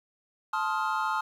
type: chord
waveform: triangle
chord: F dominant seventh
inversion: first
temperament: just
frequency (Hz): 873.1 / 1047.7 / 1257.2 / 1396.9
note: A5 / C6 / Eb6 / F6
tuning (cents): -14 / +2 / +18 / 0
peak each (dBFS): -29 / -31 / -30 / -31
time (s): 0.53-1.21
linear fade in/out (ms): 5
effects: 10-bit